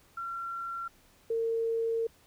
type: tone pair in turn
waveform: sine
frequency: 1366 / 455.8 Hz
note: F6 / A#4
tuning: -39 / -39 cents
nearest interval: octave + perfect fifth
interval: 1900 cents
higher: first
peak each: -34 / -27 dBFS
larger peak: second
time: 0.17-0.88 / 1.3-2.07 s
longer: second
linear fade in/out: 5 ms
effects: pink hiss -62 dBFS RMS until 2.26 s